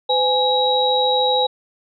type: tone cluster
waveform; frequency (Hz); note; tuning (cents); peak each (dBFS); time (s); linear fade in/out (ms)
sine; 507 / 831 / 3847; B4 / G#5 / B7; +45 / +1 / -46; -19; 0.09-1.47; 10
effects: none